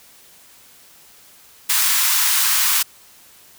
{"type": "high-pass noise", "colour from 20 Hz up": "white", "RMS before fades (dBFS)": -17, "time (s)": [1.69, 2.83], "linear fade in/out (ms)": 10, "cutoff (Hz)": 910, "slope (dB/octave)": 48, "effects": ["white hiss -48 dBFS RMS until 3.58 s"]}